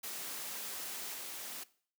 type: noise with level steps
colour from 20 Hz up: white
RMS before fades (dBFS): -42 / -44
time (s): 0.03-1.64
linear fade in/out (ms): 10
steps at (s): 1.14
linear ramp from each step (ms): 2
effects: noise-tail reverb RT60 0.5 s tail -19 dB re dry + high-pass 200 Hz 12 dB/octave